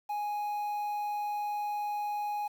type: tone with quantisation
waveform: triangle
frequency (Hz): 830.6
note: G#5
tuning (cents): 0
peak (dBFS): -29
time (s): 0.09-2.48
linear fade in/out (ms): 10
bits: 9
effects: none